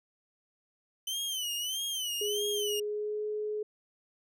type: tone with vibrato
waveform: sawtooth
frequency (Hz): 3042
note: F#7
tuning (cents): +47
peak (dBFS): -29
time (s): 1.07-2.8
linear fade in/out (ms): 5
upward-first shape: sine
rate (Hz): 1.6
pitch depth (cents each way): 120
type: tone with pitch glide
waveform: sine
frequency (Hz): 415.3 to 423.8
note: G#4 to G#4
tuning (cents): 0 to +35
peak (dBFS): -31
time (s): 2.21-3.63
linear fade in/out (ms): 5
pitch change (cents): +35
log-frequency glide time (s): 2.66-3.24
effects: none